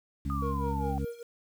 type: harmonic tone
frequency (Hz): 69.3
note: C#2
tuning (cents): 0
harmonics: 1 / 2 / 3 / 4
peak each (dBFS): -32 / -35 / -37 / -38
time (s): 0.25-1.05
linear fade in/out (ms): 5
type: exponential sweep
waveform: sine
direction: down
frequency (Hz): 1244.5 to 760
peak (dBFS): -34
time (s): 0.3-0.98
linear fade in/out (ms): 0
type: tone with tremolo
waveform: triangle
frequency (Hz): 470.5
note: A#4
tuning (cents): +16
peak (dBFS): -31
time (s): 0.42-1.23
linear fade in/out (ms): 5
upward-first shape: sine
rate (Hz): 5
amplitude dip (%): 85
effects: 9-bit